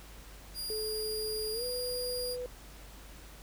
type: tone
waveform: sawtooth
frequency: 4830 Hz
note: D8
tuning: 48 cents sharp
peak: -33 dBFS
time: 0.54-2.37 s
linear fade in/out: 50 ms
type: tone with pitch glide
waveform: sine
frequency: 431.9 to 496.1 Hz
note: A4 to B4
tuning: -32 to +8 cents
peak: -35 dBFS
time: 0.7-2.46 s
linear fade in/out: 0 ms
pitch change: +240 cents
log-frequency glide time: 1.52-1.64 s
effects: added 50 Hz sine -50 dBFS peak until 3.42 s + pink hiss -53 dBFS RMS until 3.42 s